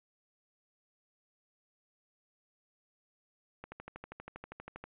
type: click train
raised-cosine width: 0.5 ms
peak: -29 dBFS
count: 16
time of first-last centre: 3.64-4.84 s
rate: 12.5 Hz
effects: resampled to 8000 Hz